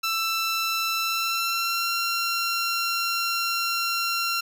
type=tone with pitch glide; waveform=15% pulse; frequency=1332 to 1370.2 Hz; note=E6 to F6; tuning=+18 to -33 cents; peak=-17 dBFS; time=0.03-4.41 s; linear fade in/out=10 ms; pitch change=+49 cents; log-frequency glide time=1.01-1.91 s; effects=none